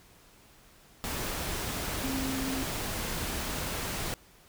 sine tone in noise, 265.1 Hz, C4, 23 cents sharp, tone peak -32 dBFS, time 2.04-2.63 s, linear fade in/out 0 ms, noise pink, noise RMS -34 dBFS, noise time 1.04-4.14 s, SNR -1 dB, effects pink hiss -58 dBFS RMS until 4.48 s

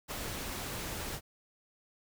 pink noise with ADSR envelope, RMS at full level -37 dBFS, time 0.08-1.21 s, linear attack 34 ms, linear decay 6 ms, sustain -2 dB, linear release 61 ms, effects none

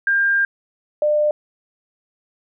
sine tone pair in turn, 1600 / 599.3 Hz, G6 / D5, +35 / +35 cents, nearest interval octave + perfect fourth, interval 1700 cents, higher first, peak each -14 dBFS, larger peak neither, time 0.07-0.45 / 1.02-1.31 s, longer first, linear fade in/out 2 ms, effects none

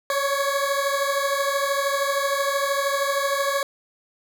20% pulse beating tone pair, 553 / 566 Hz, C#5 / C#5, -4 / +36 cents, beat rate 13 Hz, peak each -18 / -21 dBFS, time 0.1-3.63 s, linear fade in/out 2 ms, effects none

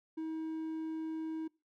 triangle tone, 318.9 Hz, D#4, 43 cents sharp, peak -34 dBFS, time 0.17-1.48 s, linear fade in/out 10 ms, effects noise-tail reverb RT60 0.3 s tail -24 dB re dry

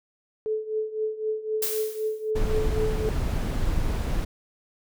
sine tone with tremolo, 433.9 Hz, A4, 24 cents flat, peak -22 dBFS, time 0.46-3.09 s, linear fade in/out 0 ms, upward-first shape triangle, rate 3.9 Hz, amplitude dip 85%
blue noise with exponential decay, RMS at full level -25 dBFS, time 1.62-2.31 s, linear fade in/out 5 ms, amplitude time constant 150 ms
brown noise, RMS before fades -25 dBFS, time 2.35-4.25 s, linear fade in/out 10 ms
effects none

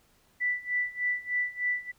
sine tone with tremolo, 1975.5 Hz, B6, in tune, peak -24 dBFS, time 0.4-1.92 s, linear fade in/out 20 ms, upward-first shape sine, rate 3.3 Hz, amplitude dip 90%, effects pink hiss -65 dBFS RMS until 1.98 s

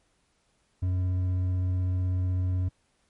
triangle tone with hard clipping, 91.6 Hz, F#2, 17 cents flat, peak -25 dBFS, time 0.82-2.69 s, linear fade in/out 10 ms, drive 7 dB, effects pink hiss -70 dBFS RMS until 3.09 s + MP3 48 kbps

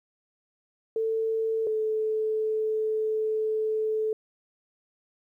sine tone pair in turn, 445.6 / 435.2 Hz, A4 / A4, +22 / -19 cents, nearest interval unison, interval 41 cents, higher first, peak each -24 dBFS, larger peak neither, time 0.96-1.67 / 1.67-4.13 s, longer second, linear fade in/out 2 ms, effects 11-bit

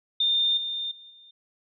sine tone with level steps, 3618 Hz, A7, 48 cents sharp, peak -20 / -28 / -45 / -49 dBFS, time 0.2-1.31 s, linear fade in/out 5 ms, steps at 0.57 / 0.91 / 1.1 s, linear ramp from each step 5 ms, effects none

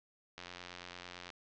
click train, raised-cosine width 0.2 ms, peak -28 dBFS, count 83, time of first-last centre 0.38-1.302 s, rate 88.9 Hz, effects low-pass 5000 Hz 12 dB/octave

